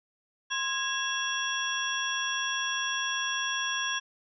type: tone cluster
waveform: sine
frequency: 1052 / 1650 / 2709 / 3345 / 5660 Hz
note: C6 / G#6 / E7 / G#7 / F8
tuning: +9 / -12 / +47 / +12 / +22 cents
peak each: -36 / -32 / -37 / -33 / -37 dBFS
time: 0.5-4 s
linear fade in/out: 20 ms
effects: none